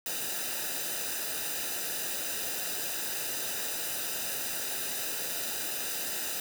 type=noise with comb filter; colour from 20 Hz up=white; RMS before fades=-34 dBFS; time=0.06-6.4 s; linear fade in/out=2 ms; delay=0.91 ms; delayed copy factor=-0.7; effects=none